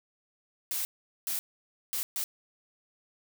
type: noise bursts at uneven times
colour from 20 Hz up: blue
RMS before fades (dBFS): -32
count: 4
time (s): 0.71-0.85 / 1.27-1.39 / 1.93-2.03 / 2.16-2.24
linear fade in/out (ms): 0
effects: none